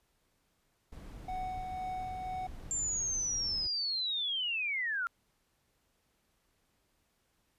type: noise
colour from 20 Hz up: brown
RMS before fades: -46 dBFS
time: 0.92-3.67 s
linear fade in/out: 5 ms
type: tone with tremolo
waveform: triangle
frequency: 743 Hz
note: F#5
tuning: 7 cents sharp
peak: -33 dBFS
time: 1.28-2.47 s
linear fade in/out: 5 ms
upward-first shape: sine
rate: 2 Hz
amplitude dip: 30%
type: linear sweep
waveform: sine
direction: down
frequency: 7360 to 1350 Hz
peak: -31 dBFS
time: 2.71-5.07 s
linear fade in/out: 0 ms
effects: pink hiss -75 dBFS RMS until 7.58 s + resampled to 32000 Hz